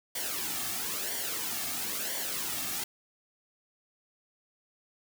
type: noise with flanger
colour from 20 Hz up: white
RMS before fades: -34 dBFS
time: 0.15-2.84 s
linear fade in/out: 5 ms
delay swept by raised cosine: 0.77 to 2.07 ms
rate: 1 Hz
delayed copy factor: -0.65
effects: none